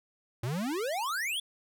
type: exponential sweep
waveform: square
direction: up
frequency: 110 to 3520 Hz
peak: -31 dBFS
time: 0.43-1.4 s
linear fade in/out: 5 ms
effects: none